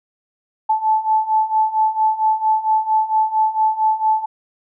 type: beating tone pair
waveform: sine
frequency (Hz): 869 / 873.4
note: A5 / A5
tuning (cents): -22 / -13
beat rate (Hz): 4.4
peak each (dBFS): -19 / -16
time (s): 0.69-4.26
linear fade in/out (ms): 10
effects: none